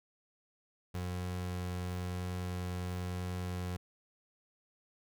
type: tone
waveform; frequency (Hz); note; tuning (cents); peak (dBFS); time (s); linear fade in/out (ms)
30% pulse; 90.1; F#2; -45; -33; 0.94-3.77; 10
effects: none